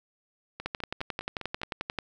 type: two click trains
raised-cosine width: 0.3 ms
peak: -15 / -21 dBFS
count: 16 / 6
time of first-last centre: 0.66-1.987 / 0.6-1.616 s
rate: 11.3 / 4.92 Hz
effects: none